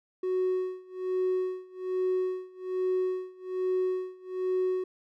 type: tone with tremolo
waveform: triangle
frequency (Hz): 370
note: F#4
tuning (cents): 0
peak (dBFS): -21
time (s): 0.23-4.84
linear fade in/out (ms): 5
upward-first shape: sine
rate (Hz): 1.2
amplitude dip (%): 95
effects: tanh soft clip ceiling -20 dBFS